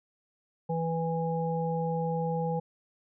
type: harmonic tone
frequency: 164.6 Hz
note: E3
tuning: 2 cents flat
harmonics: 1 / 3 / 5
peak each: -30 / -32 / -34 dBFS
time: 0.69-2.6 s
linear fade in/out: 10 ms
effects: none